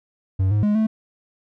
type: tone with pitch steps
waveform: triangle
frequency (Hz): 95.1 / 104.7 / 208.4 / 218.9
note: F#2 / G#2 / G#3 / A3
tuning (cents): +48 / +15 / +6 / -9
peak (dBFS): -14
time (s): 0.39-0.87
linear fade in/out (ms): 10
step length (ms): 120
effects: none